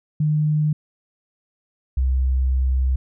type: tone pair in turn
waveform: sine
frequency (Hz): 151.9 / 64.87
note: D#3 / C2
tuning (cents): -41 / -14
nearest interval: octave + minor third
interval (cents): 1473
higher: first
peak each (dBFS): -16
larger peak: neither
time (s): 0.2-0.73 / 1.97-2.96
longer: second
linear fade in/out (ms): 5
effects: none